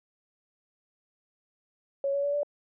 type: tone with pitch steps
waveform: sine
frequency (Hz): 554.4 / 563.4 / 572.6 / 582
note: C#5 / C#5 / D5 / D5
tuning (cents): 0 / +28 / -44 / -16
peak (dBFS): -25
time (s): 2.04-2.432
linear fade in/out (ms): 2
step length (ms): 98
effects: none